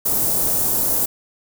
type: band-stop noise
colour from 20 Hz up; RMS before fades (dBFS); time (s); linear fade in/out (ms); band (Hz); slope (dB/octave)
white; -19; 0.05-1.06; 10; 660 to 9900; 12
effects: none